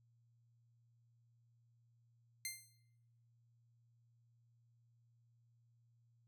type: tone with exponential decay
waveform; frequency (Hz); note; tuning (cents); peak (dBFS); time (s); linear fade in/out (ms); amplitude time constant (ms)
10% pulse; 2093; C7; 0; -30; 2.45-2.77; 1; 68
effects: noise-tail reverb RT60 0.8 s tail -17 dB re dry + added 117 Hz sine -70 dBFS peak until 6.27 s

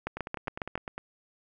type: two click trains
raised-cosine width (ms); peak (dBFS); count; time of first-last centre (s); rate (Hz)
0.5; -16 / -21; 6 / 9; 0.07-0.755 / 0.17-0.98; 7.3 / 9.88
effects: none

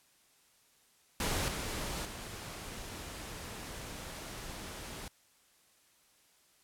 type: noise with level steps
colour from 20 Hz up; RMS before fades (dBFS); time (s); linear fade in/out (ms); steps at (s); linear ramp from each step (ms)
pink; -33 / -38 / -44; 1.2-5.08; 2; 1.48 / 2.05; 2
effects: white hiss -67 dBFS RMS until 6.63 s + low-pass 12000 Hz 12 dB/octave

